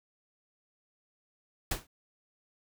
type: noise with exponential decay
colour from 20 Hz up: pink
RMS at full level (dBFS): -27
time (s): 1.71-1.87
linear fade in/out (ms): 5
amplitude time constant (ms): 33
effects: none